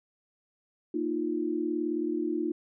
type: chord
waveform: sine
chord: Bb suspended fourth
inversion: none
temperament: just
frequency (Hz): 233.1 / 310.8 / 349.6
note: Bb3 / Eb4 / F4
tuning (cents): 0 / -2 / +2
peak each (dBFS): -36 / -30 / -31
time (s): 0.94-2.52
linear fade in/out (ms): 5
effects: none